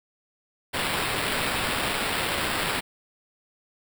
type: noise with sample-and-hold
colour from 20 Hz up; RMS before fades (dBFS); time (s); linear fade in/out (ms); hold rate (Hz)
blue; -27; 0.73-2.81; 20; 6300
effects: none